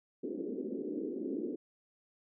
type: band-pass noise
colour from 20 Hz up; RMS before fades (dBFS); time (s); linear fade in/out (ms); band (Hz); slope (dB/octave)
pink; -38; 0.23-1.56; 10; 230 to 440; 48
effects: none